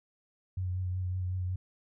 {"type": "tone with vibrato", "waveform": "sine", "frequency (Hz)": 91.6, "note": "F#2", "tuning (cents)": -17, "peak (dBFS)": -30, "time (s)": [0.57, 1.56], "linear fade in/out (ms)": 5, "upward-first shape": "triangle", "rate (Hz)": 5.4, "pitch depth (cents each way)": 32, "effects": []}